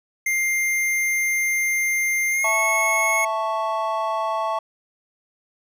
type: tone with pitch glide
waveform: square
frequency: 2100 to 2183 Hz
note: C7 to C#7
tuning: +6 to -27 cents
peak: -20 dBFS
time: 0.26-3.25 s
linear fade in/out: 5 ms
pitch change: +67 cents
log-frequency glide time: 2.3-2.54 s
type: chord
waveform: triangle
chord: A major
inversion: second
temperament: equal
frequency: 659.3 / 880 / 1108.7 Hz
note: E5 / A5 / C#6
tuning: 0 / 0 / 0 cents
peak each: -24 dBFS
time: 2.44-4.59 s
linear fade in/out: 5 ms
effects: none